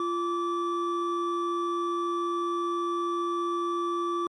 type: tone pair together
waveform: triangle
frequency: 345.3 / 1160 Hz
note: F4 / D6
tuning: -20 / -22 cents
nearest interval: octave + major sixth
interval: 2098 cents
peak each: -27 dBFS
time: 0-4.27 s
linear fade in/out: 2 ms
effects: MP3 48 kbps